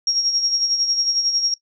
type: tone with tremolo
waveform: sine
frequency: 5588 Hz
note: F8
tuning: in tune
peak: -15 dBFS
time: 0.07-1.54 s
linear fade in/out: 2 ms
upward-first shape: sine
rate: 11 Hz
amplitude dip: 55%
effects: noise-tail reverb RT60 0.1 s tail -20 dB re dry